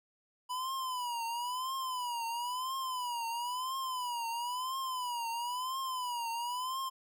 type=tone with vibrato; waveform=square; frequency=990 Hz; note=B5; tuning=4 cents sharp; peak=-35 dBFS; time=0.49-6.9 s; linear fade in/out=20 ms; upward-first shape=triangle; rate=0.99 Hz; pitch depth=140 cents each way; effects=none